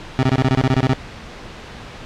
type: tone bursts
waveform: 25% pulse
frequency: 130.81 Hz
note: C3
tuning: in tune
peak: -9 dBFS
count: 12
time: 0.19-0.933 s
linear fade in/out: 0 ms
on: 39 ms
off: 25 ms
effects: pink hiss -35 dBFS RMS until 2.05 s + low-pass 4000 Hz 12 dB/octave